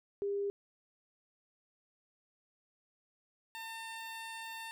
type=tone pair in turn; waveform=sine / 15% pulse; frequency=401.9 / 902.2 Hz; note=G4 / A5; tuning=+43 / +43 cents; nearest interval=octave + major second; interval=1400 cents; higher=second; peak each=-32 / -36 dBFS; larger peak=first; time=0.22-0.5 / 3.55-4.71 s; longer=second; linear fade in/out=0 ms; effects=none